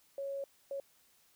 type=tone bursts at uneven times; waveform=sine; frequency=553 Hz; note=C#5; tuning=4 cents flat; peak=-36 dBFS; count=2; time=0.18-0.44 / 0.71-0.8 s; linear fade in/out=2 ms; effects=white hiss -68 dBFS RMS until 1.35 s